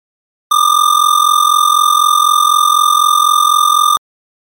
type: ring-modulated tone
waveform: square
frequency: 1200 Hz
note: D6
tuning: 37 cents sharp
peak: -5 dBFS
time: 0.51-3.97 s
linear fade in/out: 0 ms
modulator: 22 Hz
effects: MP3 64 kbps